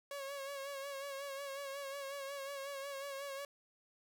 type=tone with vibrato; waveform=sawtooth; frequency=554.4 Hz; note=C#5; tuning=in tune; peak=-38 dBFS; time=0.11-3.45 s; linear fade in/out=2 ms; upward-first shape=sine; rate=5.5 Hz; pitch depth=43 cents each way; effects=none